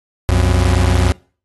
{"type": "tone pair together", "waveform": "40% pulse", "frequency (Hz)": [63.2, 90.3], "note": ["B1", "F#2"], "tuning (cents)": [41, -42], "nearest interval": "tritone", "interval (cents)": 617, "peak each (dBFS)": [-14, -12], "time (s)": [0.29, 1.12], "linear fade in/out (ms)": 0, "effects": ["noise-tail reverb RT60 0.4 s tail -23 dB re dry", "AAC 32 kbps"]}